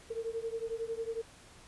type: beating tone pair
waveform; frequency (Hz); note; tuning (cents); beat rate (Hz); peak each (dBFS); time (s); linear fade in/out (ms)
sine; 450.3 / 461.3; A4 / A#4; +40 / -18; 11; -37 / -38; 0.1-1.22; 10
effects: pink hiss -56 dBFS RMS until 1.67 s + resampled to 24000 Hz